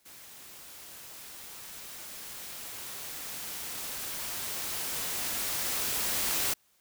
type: noise with level ramp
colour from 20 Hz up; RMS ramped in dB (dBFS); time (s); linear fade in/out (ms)
white; -50 to -29; 0.05-6.54; 10
effects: white hiss -68 dBFS RMS until 6.8 s